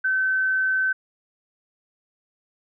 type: tone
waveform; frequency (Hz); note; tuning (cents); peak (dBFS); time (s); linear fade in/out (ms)
sine; 1532; G6; -40; -19; 0.04-0.93; 10
effects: none